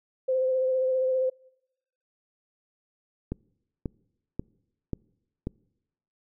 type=tone with vibrato; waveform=sine; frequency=518 Hz; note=C5; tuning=17 cents flat; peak=-22 dBFS; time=0.28-1.3 s; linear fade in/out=10 ms; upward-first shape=sine; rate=15 Hz; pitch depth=20 cents each way
type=click train; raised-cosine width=3 ms; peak=-17 dBFS; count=5; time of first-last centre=3.32-5.471 s; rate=1.86 Hz
effects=noise-tail reverb RT60 0.9 s tail -26 dB re dry